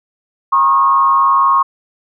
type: tone with frequency modulation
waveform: sine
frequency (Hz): 1089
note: C#6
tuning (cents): -31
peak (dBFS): -8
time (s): 0.52-1.63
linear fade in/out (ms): 10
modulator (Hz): 142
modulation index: 0.64
effects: none